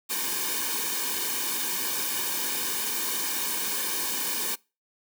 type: noise with comb filter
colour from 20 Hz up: white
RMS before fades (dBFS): -29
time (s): 0.09-4.56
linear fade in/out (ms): 20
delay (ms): 1.5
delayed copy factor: -0.95
effects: noise-tail reverb RT60 0.3 s tail -25 dB re dry + high-pass 200 Hz 12 dB/octave